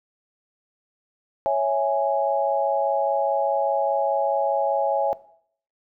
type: chord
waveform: sine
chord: C# minor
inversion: none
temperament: equal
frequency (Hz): 554.4 / 659.3 / 830.6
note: C#5 / E5 / G#5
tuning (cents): 0 / 0 / 0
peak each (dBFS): -23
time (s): 1.46-5.13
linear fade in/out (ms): 0
effects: noise-tail reverb RT60 0.6 s tail -18 dB re dry